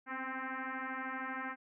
sine tone with frequency modulation, 268.4 Hz, C4, 44 cents sharp, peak -37 dBFS, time 0.06-1.56 s, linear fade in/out 50 ms, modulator 262 Hz, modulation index 7, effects none

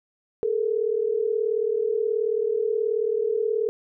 sine tone pair together, 422.6 / 461.2 Hz, G#4 / A#4, +30 / -19 cents, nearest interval major second, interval 151 cents, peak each -24 / -24 dBFS, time 0.43-3.69 s, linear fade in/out 0 ms, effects none

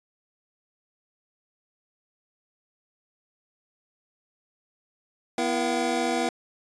square tone cluster, 245.6 / 334.6 / 478.3 / 688 / 762 Hz, B3 / E4 / A#4 / F5 / G5, -9 / +26 / +44 / -26 / -49 cents, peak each -31 dBFS, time 5.38-6.29 s, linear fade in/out 2 ms, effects resampled to 22050 Hz

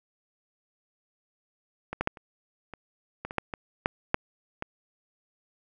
clicks, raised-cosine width 0.5 ms, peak -18 / -12 / -9 / -30 / -25 / -19 / -21 / -10 / -18 / -8 / -6 / -17 dBFS, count 12, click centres 1.93 / 2.01 / 2.074 / 2.172 / 2.737 / 3.25 / 3.309 / 3.383 / 3.538 / 3.859 / 4.144 / 4.624 s, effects none

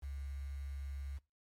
sine tone with quantisation, 69.3 Hz, C#2, in tune, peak -40 dBFS, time 0.02-1.19 s, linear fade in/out 20 ms, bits 10, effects noise-tail reverb RT60 0.3 s tail -22 dB re dry + MP3 64 kbps

